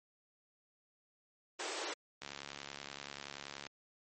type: high-pass noise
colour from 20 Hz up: pink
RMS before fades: -40 dBFS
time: 1.59-1.94 s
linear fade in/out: 10 ms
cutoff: 310 Hz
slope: 96 dB/octave
type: click train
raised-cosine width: 0.2 ms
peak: -26 dBFS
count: 103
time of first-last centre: 2.22-3.667 s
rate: 70.5 Hz
effects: high-pass 100 Hz 12 dB/octave + MP3 32 kbps